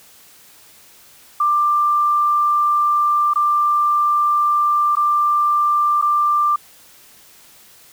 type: tone with dropouts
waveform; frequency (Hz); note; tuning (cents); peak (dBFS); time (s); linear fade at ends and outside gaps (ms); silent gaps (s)
sine; 1185; D6; +15; -13; 1.4-6.56; 5; 3.336-3.357 / 4.954-4.968 / 6.015-6.023
effects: white hiss -47 dBFS RMS until 7.92 s